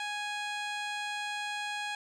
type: tone with low-pass filter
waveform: 15% pulse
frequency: 830 Hz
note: G#5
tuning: 1 cent flat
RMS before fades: -36 dBFS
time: 0-1.95 s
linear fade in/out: 2 ms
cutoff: 6100 Hz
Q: 1.1
effects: none